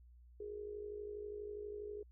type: tone with amplitude modulation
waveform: sine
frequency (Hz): 415.3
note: G#4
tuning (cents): 0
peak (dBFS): -40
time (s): 0.4-2.03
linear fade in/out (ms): 5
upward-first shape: sine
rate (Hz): 52.3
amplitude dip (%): 65
effects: added 60 Hz sine -58 dBFS peak until 2.11 s